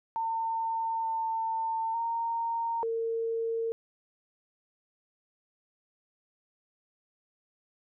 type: tone with pitch steps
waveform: sine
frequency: 905 / 899 / 923 / 455.7 Hz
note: A5 / A5 / A#5 / A#4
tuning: +48 / +37 / -17 / -39 cents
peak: -28 dBFS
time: 0.16-3.72 s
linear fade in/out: 0 ms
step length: 890 ms
effects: none